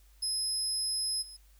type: tone with level steps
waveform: 30% pulse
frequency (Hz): 5100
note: D#8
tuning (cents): +42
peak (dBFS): -26 / -42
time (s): 0.22-1.37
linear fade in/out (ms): 10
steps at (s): 1.21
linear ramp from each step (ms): 20
effects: added 50 Hz sine -57 dBFS peak until 1.59 s + white hiss -67 dBFS RMS until 1.59 s